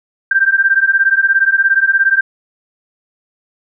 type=beating tone pair; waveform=sine; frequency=1569 / 1586 Hz; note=G6 / G6; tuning=+1 / +20 cents; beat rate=17 Hz; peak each=-12 dBFS; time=0.31-2.21 s; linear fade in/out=5 ms; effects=none